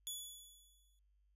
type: tone with exponential decay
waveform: 15% pulse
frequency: 3417 Hz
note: G#7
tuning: 49 cents sharp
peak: -33 dBFS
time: 0.07-0.99 s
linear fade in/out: 0 ms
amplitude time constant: 200 ms
effects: added 50 Hz sine -70 dBFS peak until 1.35 s + resampled to 32000 Hz